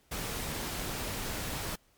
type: noise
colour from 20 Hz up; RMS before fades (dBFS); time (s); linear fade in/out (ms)
pink; -36; 0.11-1.76; 10
effects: pink hiss -67 dBFS RMS until 1.97 s + MP3 96 kbps